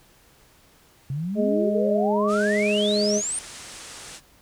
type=exponential sweep; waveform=sine; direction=up; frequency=130.5 to 9210 Hz; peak=-25 dBFS; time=1.1-3.39 s; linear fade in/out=2 ms
type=harmonic tone; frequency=207.7 Hz; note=G#3; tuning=in tune; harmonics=1 / 2 / 3; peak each=-24 / -24 / -24 dBFS; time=1.35-3.22 s; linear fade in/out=50 ms
type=low-pass noise; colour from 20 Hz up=white; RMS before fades=-41 dBFS; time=2.27-4.21 s; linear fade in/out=50 ms; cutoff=9500 Hz; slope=48 dB/octave
effects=pink hiss -56 dBFS RMS until 4.41 s